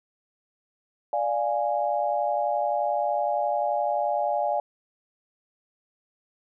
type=chord; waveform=sine; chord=D diminished; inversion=none; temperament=equal; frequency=587.3 / 698.5 / 830.6 Hz; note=D5 / F5 / Ab5; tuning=0 / 0 / 0 cents; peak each=-27 dBFS; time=1.13-4.6 s; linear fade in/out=2 ms; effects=none